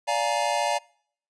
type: chord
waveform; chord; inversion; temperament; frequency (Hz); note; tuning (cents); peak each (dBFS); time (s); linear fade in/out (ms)
square; Bb dominant seventh; first; just; 582.7 / 699.2 / 839.1 / 932.3; D5 / F5 / Ab5 / Bb5; -14 / +2 / +18 / 0; -29; 0.07-0.79; 20
effects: noise-tail reverb RT60 0.6 s tail -25 dB re dry + resampled to 22050 Hz